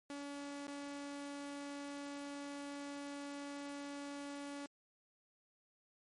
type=tone with dropouts; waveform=sawtooth; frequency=284.4 Hz; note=C#4; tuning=45 cents sharp; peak=-40 dBFS; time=0.1-4.66 s; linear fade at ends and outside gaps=1 ms; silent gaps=0.669-0.679 s; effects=MP3 48 kbps